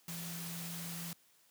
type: tone in noise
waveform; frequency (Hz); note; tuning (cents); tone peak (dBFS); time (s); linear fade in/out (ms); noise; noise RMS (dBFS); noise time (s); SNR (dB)
sine; 169.7; F3; -49; -43; 0.08-1.13; 2; white; -45; 0.08-1.13; -1
effects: white hiss -68 dBFS RMS until 1.5 s + high-pass 100 Hz 12 dB/octave